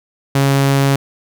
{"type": "tone", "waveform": "sawtooth", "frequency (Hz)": 137.9, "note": "C#3", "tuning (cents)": -9, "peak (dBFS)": -7, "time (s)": [0.35, 0.96], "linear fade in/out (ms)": 5, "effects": []}